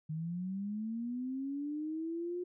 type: linear sweep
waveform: sine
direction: up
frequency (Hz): 152.6 to 360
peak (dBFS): -35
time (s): 0.09-2.44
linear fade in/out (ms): 10
effects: none